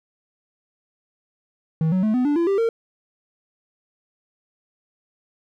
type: tone with pitch steps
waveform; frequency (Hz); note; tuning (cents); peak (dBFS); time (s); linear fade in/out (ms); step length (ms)
triangle; 160 / 185.93 / 216.1 / 251.1 / 291.8 / 339 / 394 / 457.8; D#3 / F#3 / A3 / B3 / D4 / E4 / G4 / A#4; +49 / +9 / -31 / +29 / -11 / +49 / +9 / -31; -15; 1.81-2.69; 2; 110
effects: none